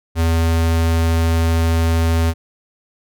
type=tone; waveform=square; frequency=82.41 Hz; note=E2; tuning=in tune; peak=-14 dBFS; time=0.15-2.34 s; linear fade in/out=50 ms; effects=none